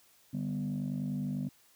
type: chord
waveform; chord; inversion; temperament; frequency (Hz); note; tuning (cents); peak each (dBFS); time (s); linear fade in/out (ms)
sine; G major; second; equal; 146.83 / 196 / 246.9; D3 / G3 / B3; 0 / 0 / 0; -35 / -35 / -35; 0.33-1.49; 10
effects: tanh soft clip ceiling -27 dBFS + white hiss -64 dBFS RMS until 1.75 s